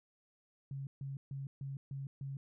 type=tone bursts; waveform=sine; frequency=137.1 Hz; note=C#3; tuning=19 cents flat; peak=-39 dBFS; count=6; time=0.71-2.37 s; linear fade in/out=2 ms; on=160 ms; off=140 ms; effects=none